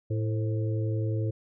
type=harmonic tone with a mistuned harmonic; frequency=110 Hz; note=A2; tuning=in tune; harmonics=1 / 3 / 4 / 5; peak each=-26 / -36 / -38 / -40 dBFS; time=0.1-1.31 s; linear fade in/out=10 ms; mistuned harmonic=5; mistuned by=-60 cents; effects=none